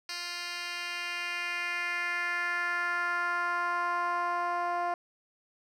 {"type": "tone with band-pass filter sweep", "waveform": "10% pulse", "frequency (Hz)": 349.6, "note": "F4", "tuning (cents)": 2, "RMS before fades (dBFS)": -32, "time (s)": [0.09, 4.94], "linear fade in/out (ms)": 2, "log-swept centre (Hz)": [4100, 770], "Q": 2.3, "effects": []}